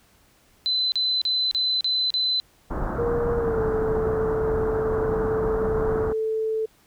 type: tone bursts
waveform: sine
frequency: 4033 Hz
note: B7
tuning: 36 cents sharp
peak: -20 dBFS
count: 6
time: 0.66-2.4 s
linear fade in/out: 0 ms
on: 260 ms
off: 36 ms
type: low-pass noise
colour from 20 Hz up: pink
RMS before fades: -28 dBFS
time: 2.7-6.13 s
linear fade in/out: 10 ms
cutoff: 1500 Hz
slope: 48 dB/octave
type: tone with pitch glide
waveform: sine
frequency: 471.7 to 440.1 Hz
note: A#4 to A4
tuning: +20 to 0 cents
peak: -22 dBFS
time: 2.98-6.66 s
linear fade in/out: 10 ms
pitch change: -120 cents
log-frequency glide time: 3.36-3.62 s
effects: pink hiss -59 dBFS RMS until 6.86 s